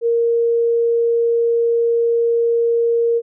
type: tone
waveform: sine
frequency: 466.2 Hz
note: A#4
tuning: in tune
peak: -13 dBFS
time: 0.01-3.22 s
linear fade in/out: 50 ms
effects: none